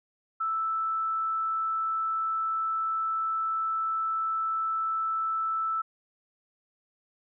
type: tone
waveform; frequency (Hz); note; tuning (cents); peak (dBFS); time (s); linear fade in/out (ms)
sine; 1318.5; E6; 0; -26; 0.4-5.82; 10
effects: none